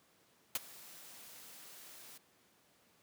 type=noise with ADSR envelope; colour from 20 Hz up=white; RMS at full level=-32 dBFS; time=0.55-2.18 s; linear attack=4 ms; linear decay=25 ms; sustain=-22 dB; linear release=7 ms; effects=pink hiss -69 dBFS RMS until 3.02 s + high-pass 150 Hz 12 dB/octave